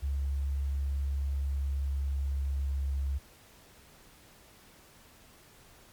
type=tone with pitch glide; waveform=sine; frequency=69.3 to 68.78 Hz; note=C#2 to C#2; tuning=0 to -13 cents; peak=-28 dBFS; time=0.02-3.19 s; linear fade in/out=20 ms; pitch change=-13 cents; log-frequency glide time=1.02-2.99 s; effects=pink hiss -57 dBFS RMS until 5.92 s + MP3 96 kbps